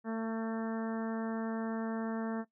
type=harmonic tone; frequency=224.3 Hz; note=A3; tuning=34 cents sharp; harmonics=1 / 2 / 3 / 4 / 5 / 6 / 7 / 8; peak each=-34 / -40 / -44 / -46 / -48 / -50 / -51 / -52 dBFS; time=0.04-2.45 s; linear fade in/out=50 ms; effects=noise-tail reverb RT60 0.1 s tail -18 dB re dry